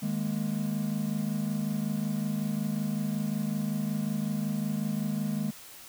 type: chord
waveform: triangle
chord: D# suspended fourth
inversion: none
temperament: equal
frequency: 155.56 / 207.7 / 233.1 Hz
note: D#3 / G#3 / A#3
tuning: 0 / 0 / 0 cents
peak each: -32 / -28 / -33 dBFS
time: 0.02-5.51 s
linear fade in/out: 10 ms
effects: white hiss -48 dBFS RMS until 5.88 s